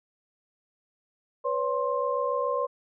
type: tone cluster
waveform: sine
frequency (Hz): 495.9 / 563 / 1055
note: B4 / C#5 / C6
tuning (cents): +7 / +27 / +14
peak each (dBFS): -29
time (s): 1.44-2.67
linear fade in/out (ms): 20
effects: none